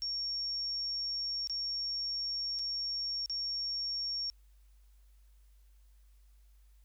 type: tone with dropouts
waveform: sine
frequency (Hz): 5520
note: F8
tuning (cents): -21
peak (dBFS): -33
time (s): 0.02-4.3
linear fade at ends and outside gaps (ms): 0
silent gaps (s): 1.473-1.497 / 2.589-2.593 / 3.259-3.297
effects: added 50 Hz sine -58 dBFS peak until 6.84 s + white hiss -75 dBFS RMS until 6.84 s